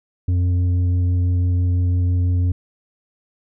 triangle tone with tanh clipping, 89.4 Hz, F2, 41 cents sharp, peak -16 dBFS, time 0.28-2.52 s, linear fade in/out 5 ms, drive 10 dB, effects none

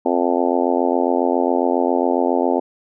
harmonic tone, 87.31 Hz, F2, in tune, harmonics 3 / 4 / 5 / 6 / 7 / 8 / 9 / 10, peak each -21 / -22 / -23 / -24 / -24 / -25 / -26 / -26 dBFS, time 0.05-2.6 s, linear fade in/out 10 ms, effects none

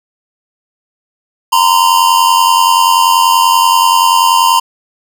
square tone pair together, 932.3 / 1022.7 Hz, A#5 / C6, 0 / -40 cents, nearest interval major second, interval 160 cents, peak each -10 dBFS, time 1.52-4.6 s, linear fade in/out 10 ms, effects none

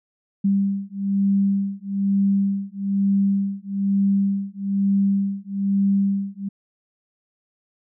sine beating tone pair, 197 / 198.1 Hz, G3 / G3, +9 / +18 cents, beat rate 1.1 Hz, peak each -21 dBFS, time 0.44-6.49 s, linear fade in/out 10 ms, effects none

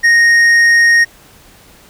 triangle tone with tanh clipping, 1862 Hz, A#6, 2 cents flat, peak -7 dBFS, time 0.03-1.05 s, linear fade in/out 20 ms, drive 11 dB, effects pink hiss -43 dBFS RMS until 1.89 s

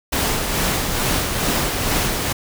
pink noise with tremolo, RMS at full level -19 dBFS, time 0.12-2.33 s, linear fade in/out 10 ms, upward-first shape sine, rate 2.3 Hz, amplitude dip 35%, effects none

